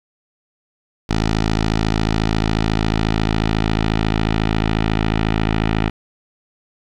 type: tone with low-pass filter sweep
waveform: 10% pulse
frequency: 54.1 Hz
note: A1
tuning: 29 cents flat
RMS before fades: -18 dBFS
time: 1.09-5.9 s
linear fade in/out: 10 ms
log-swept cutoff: 5200 to 2900 Hz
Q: 1.4
effects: 8-bit